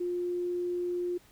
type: tone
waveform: sine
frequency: 353.9 Hz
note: F4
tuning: 23 cents sharp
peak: -29 dBFS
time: 0-1.18 s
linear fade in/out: 10 ms
effects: pink hiss -60 dBFS RMS until 1.31 s